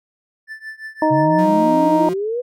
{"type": "tone with tremolo", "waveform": "triangle", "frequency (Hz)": 1760, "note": "A6", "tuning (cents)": 0, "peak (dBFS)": -25, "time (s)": [0.47, 1.49], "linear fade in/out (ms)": 50, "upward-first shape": "triangle", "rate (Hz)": 5.8, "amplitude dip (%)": 95}
{"type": "harmonic tone", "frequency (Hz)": 311.1, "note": "D#4", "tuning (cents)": 0, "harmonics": [1, 2, 3], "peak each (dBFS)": [-17, -17, -17], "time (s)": [1.02, 2.09], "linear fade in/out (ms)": 2}
{"type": "exponential sweep", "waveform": "sine", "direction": "up", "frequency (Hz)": [132.4, 504], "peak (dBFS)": -19, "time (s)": [1.1, 2.42], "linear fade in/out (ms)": 20}
{"type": "tone with vibrato", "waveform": "40% pulse", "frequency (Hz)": 174.61, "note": "F3", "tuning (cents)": 0, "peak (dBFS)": -25, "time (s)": [1.38, 2.14], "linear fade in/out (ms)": 10, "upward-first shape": "square", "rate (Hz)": 4.6, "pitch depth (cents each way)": 13}
{"effects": []}